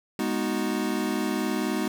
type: chord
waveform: square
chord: G# minor seventh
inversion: none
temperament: equal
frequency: 207.7 / 246.9 / 311.1 / 370 Hz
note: G#3 / B3 / D#4 / F#4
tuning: 0 / 0 / 0 / 0 cents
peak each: -31 / -31 / -31 / -33 dBFS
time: 0.19-1.88 s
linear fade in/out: 2 ms
effects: none